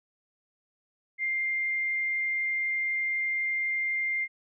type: tone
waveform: sine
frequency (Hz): 2104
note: C7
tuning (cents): +9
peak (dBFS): -26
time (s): 1.18-4.28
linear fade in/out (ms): 50
effects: none